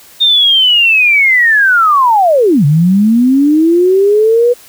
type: linear two-way sweep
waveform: sine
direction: down then up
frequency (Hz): 3676 to 138.59 to 492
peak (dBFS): -5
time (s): 0.2-4.54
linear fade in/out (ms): 20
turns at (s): 2.65
effects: white hiss -39 dBFS RMS until 4.68 s